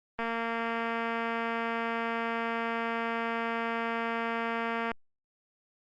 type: click train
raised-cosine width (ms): 0.5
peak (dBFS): -18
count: 1088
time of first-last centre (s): 0.19-4.916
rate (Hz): 230
effects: Opus 32 kbps